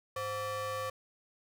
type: ring-modulated tone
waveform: square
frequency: 312.3 Hz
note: D#4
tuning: 7 cents sharp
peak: -32 dBFS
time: 0.16-0.9 s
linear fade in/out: 5 ms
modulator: 835 Hz
effects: none